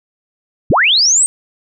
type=linear sweep; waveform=sine; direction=up; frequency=38.28 to 8490 Hz; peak=-8 dBFS; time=0.7-1.26 s; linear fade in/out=0 ms; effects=none